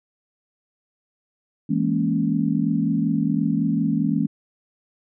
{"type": "chord", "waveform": "sine", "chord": "A# half-diminished seventh", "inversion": "second", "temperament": "equal", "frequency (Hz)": [164.81, 207.7, 233.1, 277.2], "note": ["E3", "G#3", "A#3", "C#4"], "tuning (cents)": [0, 0, 0, 0], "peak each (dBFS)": -24, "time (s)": [1.69, 4.27], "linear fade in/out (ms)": 10, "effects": []}